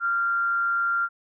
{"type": "tone with frequency modulation", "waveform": "sine", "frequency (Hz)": 1386, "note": "F6", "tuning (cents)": -14, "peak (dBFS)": -21, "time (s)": [0, 1.09], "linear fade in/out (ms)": 50, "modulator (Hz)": 186, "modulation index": 0.24, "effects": []}